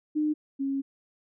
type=tone pair in turn; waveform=sine; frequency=303.5 / 273.5 Hz; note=D#4 / C#4; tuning=-43 / -23 cents; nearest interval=major second; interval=180 cents; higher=first; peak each=-23 / -26 dBFS; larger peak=first; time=0.15-0.34 / 0.59-0.82 s; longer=second; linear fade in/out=20 ms; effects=none